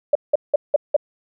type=tone bursts; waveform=sine; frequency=584 Hz; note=D5; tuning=10 cents flat; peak=-10 dBFS; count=5; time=0.13-0.965 s; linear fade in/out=5 ms; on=23 ms; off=180 ms; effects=none